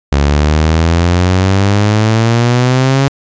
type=exponential sweep; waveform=sawtooth; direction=up; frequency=69.5 to 138.7 Hz; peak=-4 dBFS; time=0.12-3.08 s; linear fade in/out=0 ms; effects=resampled to 16000 Hz